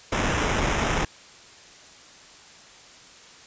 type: noise with sample-and-hold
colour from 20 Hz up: pink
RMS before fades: -24 dBFS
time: 0.12-1.05 s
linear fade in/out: 5 ms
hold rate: 4410 Hz
effects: white hiss -48 dBFS RMS until 3.46 s + resampled to 16000 Hz